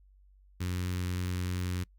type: tone with notch filter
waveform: sawtooth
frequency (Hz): 90.3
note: F#2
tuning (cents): -42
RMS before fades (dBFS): -33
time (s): 0.6-1.84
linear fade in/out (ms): 10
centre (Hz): 680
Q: 0.59
effects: noise-tail reverb RT60 0.1 s tail -25 dB re dry + added 48 Hz sine -57 dBFS peak until 1.98 s